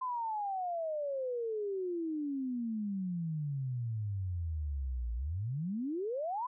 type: exponential two-way sweep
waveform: sine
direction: down then up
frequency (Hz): 1038 to 56.3 to 1038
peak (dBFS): -33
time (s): 0.01-6.47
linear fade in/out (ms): 10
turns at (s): 5.14
effects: none